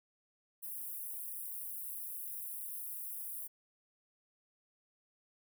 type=high-pass noise; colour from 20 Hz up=white; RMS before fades=-43 dBFS; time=0.62-3.48 s; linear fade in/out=20 ms; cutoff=9800 Hz; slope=48 dB/octave; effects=none